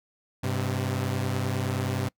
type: tone pair together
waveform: sawtooth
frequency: 98.95 / 128.9 Hz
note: G2 / C3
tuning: +17 / -26 cents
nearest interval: perfect fourth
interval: 457 cents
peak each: -25 dBFS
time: 0.43-2.09 s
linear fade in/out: 10 ms
effects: noise-tail reverb RT60 0.1 s tail -24 dB re dry